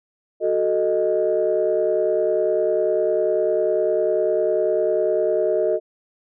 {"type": "chord", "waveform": "sine", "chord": "D# diminished", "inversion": "first", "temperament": "equal", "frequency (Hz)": [370, 440, 622.3], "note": ["F#4", "A4", "D#5"], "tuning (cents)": [0, 0, 0], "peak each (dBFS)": [-22, -21, -20], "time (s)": [0.4, 5.8], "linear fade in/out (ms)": 50, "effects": ["tanh soft clip ceiling -9 dBFS"]}